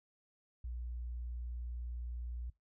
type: tone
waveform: sine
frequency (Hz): 59.9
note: A#1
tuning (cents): +48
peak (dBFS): -39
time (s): 0.64-2.5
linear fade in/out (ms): 5
effects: noise-tail reverb RT60 0.2 s tail -22 dB re dry